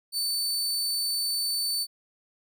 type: tone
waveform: sawtooth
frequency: 4525 Hz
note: C#8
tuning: 35 cents sharp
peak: -23 dBFS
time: 0.12-1.87 s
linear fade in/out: 50 ms
effects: none